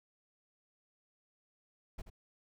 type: noise with echo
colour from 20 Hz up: brown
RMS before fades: -40 dBFS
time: 1.98-2.02 s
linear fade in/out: 10 ms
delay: 81 ms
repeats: 1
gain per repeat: -10 dB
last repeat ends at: 2.101 s
effects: none